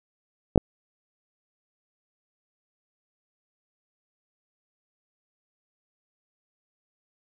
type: clicks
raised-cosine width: 2 ms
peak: -3 dBFS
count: 2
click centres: 0.559 / 0.577 s
effects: none